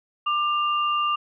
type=tone pair together; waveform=sine; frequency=1191.1 / 2794 Hz; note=D6 / F7; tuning=+24 / 0 cents; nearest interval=octave + minor third; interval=1476 cents; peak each=-21 / -28 dBFS; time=0.26-1.16 s; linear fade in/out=10 ms; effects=none